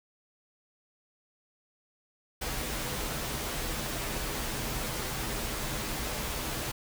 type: noise with comb filter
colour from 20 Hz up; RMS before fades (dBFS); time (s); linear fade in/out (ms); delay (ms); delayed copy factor
pink; -34; 2.41-6.72; 10; 11; -0.5
effects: none